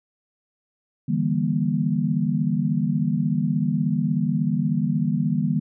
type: chord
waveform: sine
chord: E half-diminished seventh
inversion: third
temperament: just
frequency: 148.33 / 164.81 / 197.78 / 237.3 Hz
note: D3 / E3 / G3 / Bb3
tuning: +18 / 0 / +16 / +31 cents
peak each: -25 dBFS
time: 1.08-5.6 s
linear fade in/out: 10 ms
effects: none